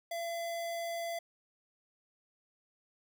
square tone, 677 Hz, E5, 46 cents sharp, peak -36 dBFS, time 0.11-1.19 s, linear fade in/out 5 ms, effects none

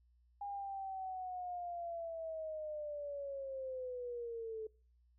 sine linear sweep, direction down, 813 to 433.5 Hz, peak -40 dBFS, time 0.41-4.67 s, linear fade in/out 5 ms, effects noise-tail reverb RT60 0.4 s tail -24 dB re dry + added 60 Hz sine -67 dBFS peak until 5.18 s

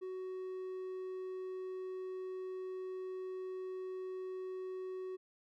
triangle tone, 372.8 Hz, F#4, 13 cents sharp, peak -38 dBFS, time 0.01-5.17 s, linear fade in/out 20 ms, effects none

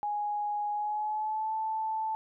sine tone with pitch glide, 830.6 to 878 Hz, G#5 to A5, 0 to -4 cents, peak -29 dBFS, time 0.03-2.15 s, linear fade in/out 0 ms, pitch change +96 cents, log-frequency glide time 0.72-1.54 s, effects none

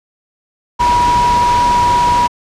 sine tone in noise, 967 Hz, B5, 37 cents flat, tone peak -9 dBFS, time 0.79-2.28 s, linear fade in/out 20 ms, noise pink, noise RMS -20 dBFS, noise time 0.79-2.28 s, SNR +8 dB, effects low-pass 6000 Hz 12 dB/octave

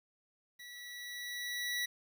25% pulse tone with level ramp, 1946 Hz, B6, 26 cents flat, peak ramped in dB -45 to -29 dBFS, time 0.59-1.86 s, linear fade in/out 10 ms, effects 11-bit

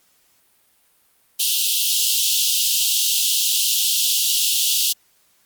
pink high-pass noise, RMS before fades -19 dBFS, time 1.39-4.93 s, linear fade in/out 10 ms, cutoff 2800 Hz, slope 96 dB/octave, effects white hiss -60 dBFS RMS until 5.45 s + Opus 48 kbps

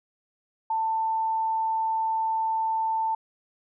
sine tone, 890 Hz, A5, 20 cents sharp, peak -23 dBFS, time 0.7-3.15 s, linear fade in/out 5 ms, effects none

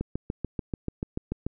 click train, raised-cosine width 3 ms, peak -16 dBFS, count 11, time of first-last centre 0.01-1.466 s, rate 6.87 Hz, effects none

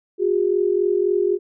sine tone pair together, 361.3 / 405.1 Hz, F#4 / G#4, -41 / -43 cents, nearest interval major second, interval 198 cents, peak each -19 dBFS, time 0.18-1.39 s, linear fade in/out 50 ms, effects none

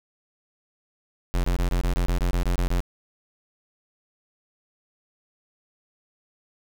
square tone bursts, 44.14 Hz, F1, 19 cents sharp, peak -21 dBFS, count 12, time 1.34-2.804 s, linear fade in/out 0 ms, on 100 ms, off 24 ms, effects none

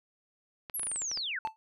clicks, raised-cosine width 0.3 ms, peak -26 dBFS, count 10, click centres 0.698 / 0.796 / 0.832 / 0.869 / 0.916 / 0.96 / 1.019 / 1.115 / 1.174 / 1.473 s
sine linear sweep, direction down, 11660 to 1389 Hz, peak -32 dBFS, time 0.74-1.39 s, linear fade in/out 5 ms
triangle tone with exponential decay, 880 Hz, A5, in tune, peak -24 dBFS, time 1.45-1.56 s, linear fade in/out 0 ms, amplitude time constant 22 ms
effects none

